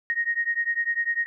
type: beating tone pair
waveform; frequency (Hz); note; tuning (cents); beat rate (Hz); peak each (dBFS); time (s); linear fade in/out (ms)
sine; 1863 / 1873; A#6 / A#6; -2 / +8; 10; -26; 0.1-1.26; 0
effects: none